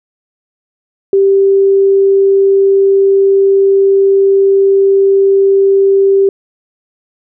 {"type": "tone", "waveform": "sine", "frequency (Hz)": 391.8, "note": "G4", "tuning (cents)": -1, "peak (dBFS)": -5, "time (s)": [1.13, 6.29], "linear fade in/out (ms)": 2, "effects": []}